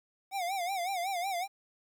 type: tone with vibrato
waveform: square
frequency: 739 Hz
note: F#5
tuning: 2 cents flat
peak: -32 dBFS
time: 0.31-1.48 s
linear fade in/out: 50 ms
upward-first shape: sine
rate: 5.4 Hz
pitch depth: 130 cents each way
effects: 11-bit